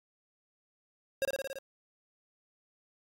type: tone with echo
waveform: square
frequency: 541 Hz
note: C#5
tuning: 42 cents flat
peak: -28 dBFS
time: 1.22-1.25 s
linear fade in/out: 0 ms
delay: 56 ms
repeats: 6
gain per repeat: -2 dB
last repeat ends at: 1.586 s
effects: AAC 64 kbps